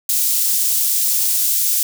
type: high-pass noise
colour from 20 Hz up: white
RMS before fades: -17 dBFS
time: 0.09-1.83 s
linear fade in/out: 2 ms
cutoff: 5900 Hz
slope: 12 dB/octave
effects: none